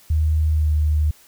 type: tone with pitch glide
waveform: sine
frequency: 77.78 to 76.14 Hz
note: D#2 to D#2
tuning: 0 to -37 cents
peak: -15 dBFS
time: 0.1-1.11 s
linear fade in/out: 5 ms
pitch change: -37 cents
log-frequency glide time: 0.5-0.72 s
effects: white hiss -51 dBFS RMS until 1.27 s